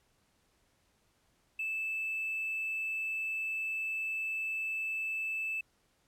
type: tone with hard clipping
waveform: triangle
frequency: 2630 Hz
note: E7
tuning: 5 cents flat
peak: -33 dBFS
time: 1.59-5.61 s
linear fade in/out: 5 ms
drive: 4 dB
effects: pink hiss -72 dBFS RMS until 6.07 s + low-pass 12000 Hz 12 dB/octave